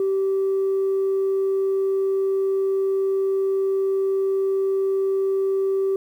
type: tone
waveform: sine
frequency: 387.4 Hz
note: G4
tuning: 20 cents flat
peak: -17 dBFS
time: 0-5.96 s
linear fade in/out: 2 ms
effects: tanh soft clip ceiling -16 dBFS + 9-bit